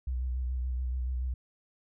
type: tone with vibrato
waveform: sine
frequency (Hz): 62.9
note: B1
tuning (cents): +32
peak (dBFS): -29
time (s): 0.07-1.34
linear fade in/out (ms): 5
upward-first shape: square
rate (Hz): 7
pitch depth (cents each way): 32
effects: none